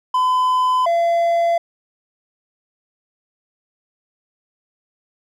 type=tone pair in turn; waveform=triangle; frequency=1013 / 680.5 Hz; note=B5 / F5; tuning=+44 / -45 cents; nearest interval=perfect fifth; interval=689 cents; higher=first; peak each=-12 dBFS; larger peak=neither; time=0.14-0.86 / 0.86-1.58 s; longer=neither; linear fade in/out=5 ms; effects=none